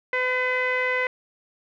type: tone with low-pass filter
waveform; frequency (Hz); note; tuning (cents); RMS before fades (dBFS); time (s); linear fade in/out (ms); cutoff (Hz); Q
sawtooth; 506; B4; +42; -24; 0.13-1.07; 2; 2100; 6.1
effects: none